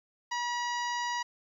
harmonic tone, 964 Hz, B5, 42 cents flat, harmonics 1 / 2 / 3 / 4 / 5 / 6 / 7, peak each -32 / -36 / -43 / -46 / -43 / -45 / -49 dBFS, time 0.31-1.23 s, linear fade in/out 10 ms, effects 11-bit

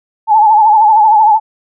sine tone with vibrato, 861 Hz, A5, 38 cents flat, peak -4 dBFS, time 0.27-1.4 s, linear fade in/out 50 ms, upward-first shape triangle, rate 13 Hz, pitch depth 86 cents each way, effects none

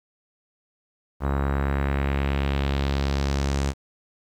sawtooth tone with low-pass filter sweep, 69.3 Hz, C#2, in tune, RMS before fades -24 dBFS, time 1.2-3.74 s, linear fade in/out 50 ms, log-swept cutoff 1200 to 7600 Hz, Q 1.7, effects 9-bit

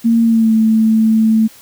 sine tone with pitch glide, 229.9 to 221 Hz, A#3 to A3, -24 to +8 cents, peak -8 dBFS, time 0.04-1.48 s, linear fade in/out 20 ms, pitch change -68 cents, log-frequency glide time 0.23-0.54 s, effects white hiss -42 dBFS RMS until 1.61 s

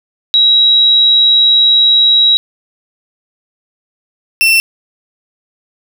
sine / 35% pulse tone pair in turn, 3860 / 2689 Hz, B7 / E7, -40 / +34 cents, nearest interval tritone, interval 626 cents, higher first, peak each -5 dBFS, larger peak neither, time 0.34-2.37 / 4.41-4.6 s, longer first, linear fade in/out 0 ms, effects none

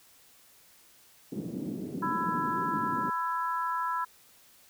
white band-pass noise, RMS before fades -36 dBFS, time 1.32-3.1 s, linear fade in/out 5 ms, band 160 to 310 Hz, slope 24 dB/octave
harmonic tone, 332.8 Hz, E4, 17 cents sharp, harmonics 3 / 4 / 5, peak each -30 / -33 / -39 dBFS, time 2.02-4.05 s, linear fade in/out 10 ms
effects white hiss -59 dBFS RMS until 4.69 s

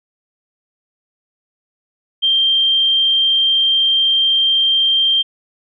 sine tone, 3168 Hz, G7, 18 cents sharp, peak -11 dBFS, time 2.22-5.23 s, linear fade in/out 20 ms, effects none

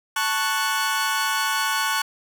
sawtooth chord, F# minor, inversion first, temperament equal, 880 / 1108.7 / 1480 Hz, A5 / C#6 / F#6, 0 / 0 / 0 cents, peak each -23 / -22 / -21 dBFS, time 0.16-2.02 s, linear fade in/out 5 ms, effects none

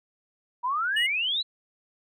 sine exponential sweep, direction up, 948 to 4089 Hz, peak -24 dBFS, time 0.63-1.43 s, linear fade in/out 20 ms
triangle tone, 2900 Hz, F#7, 35 cents flat, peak -22 dBFS, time 0.96-1.07 s, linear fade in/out 10 ms
effects none

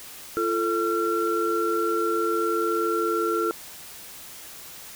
sine tone cluster, 341.8 / 441.5 / 1363 Hz, F4 / A4 / F6, -37 / +6 / -43 cents, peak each -26 dBFS, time 0.37-3.51 s, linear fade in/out 0 ms, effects white hiss -42 dBFS RMS until 4.95 s

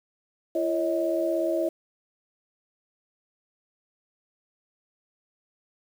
sine tone cluster, 338 / 557 / 634 Hz, E4 / C#5 / D#5, +43 / +8 / +32 cents, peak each -27 / -30 / -26 dBFS, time 0.55-1.69 s, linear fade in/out 5 ms, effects 8-bit

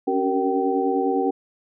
sine tone cluster, 274.9 / 284.8 / 380.5 / 465.6 / 773 Hz, C#4 / C#4 / F#4 / A#4 / G5, -14 / +47 / +48 / -2 / -24 cents, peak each -25 / -30 / -24 / -25 / -25 dBFS, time 0.07-1.31 s, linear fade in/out 10 ms, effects none

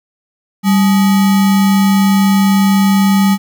sine tone with sample-and-hold, 196 Hz, G3, in tune, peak -7 dBFS, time 0.63-3.38 s, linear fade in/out 50 ms, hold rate 1050 Hz, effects none

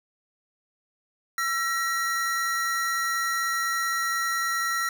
square tone pair together, 1344.9 / 1902 Hz, E6 / A#6, +34 / +34 cents, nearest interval tritone, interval 600 cents, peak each -28 / -28 dBFS, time 1.38-4.89 s, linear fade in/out 2 ms, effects none

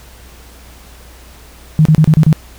sine tone bursts, 155.56 Hz, D#3, in tune, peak -4 dBFS, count 6, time 1.79-2.328 s, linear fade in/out 0 ms, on 63 ms, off 32 ms, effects added 60 Hz sine -38 dBFS peak until 2.58 s + pink hiss -41 dBFS RMS until 2.58 s

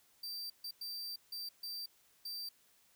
45% pulse tone bursts at uneven times, 4681 Hz, D8, 7 cents flat, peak -40 dBFS, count 6, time 0.23-0.5 / 0.64-0.71 / 0.81-1.16 / 1.32-1.49 / 1.63-1.86 / 2.25-2.49 s, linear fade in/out 5 ms, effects white hiss -69 dBFS RMS until 2.95 s

